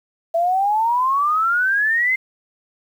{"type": "exponential sweep", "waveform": "sine", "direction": "up", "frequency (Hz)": [659.3, 2100], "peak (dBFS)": -15, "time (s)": [0.34, 2.16], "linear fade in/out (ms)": 10, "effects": ["8-bit"]}